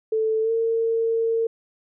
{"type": "tone with pitch glide", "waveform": "sine", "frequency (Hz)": [440, 455], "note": ["A4", "A#4"], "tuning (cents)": [0, -42], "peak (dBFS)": -19, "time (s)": [0.12, 1.47], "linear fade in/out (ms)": 5, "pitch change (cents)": 58, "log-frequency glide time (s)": [0.42, 0.51], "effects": []}